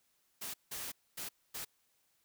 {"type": "noise bursts at uneven times", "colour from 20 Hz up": "white", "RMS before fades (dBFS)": -42, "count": 4, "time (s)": [[0.41, 0.54], [0.71, 0.92], [1.17, 1.29], [1.54, 1.65]], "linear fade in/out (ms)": 10, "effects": ["white hiss -75 dBFS RMS until 2.24 s"]}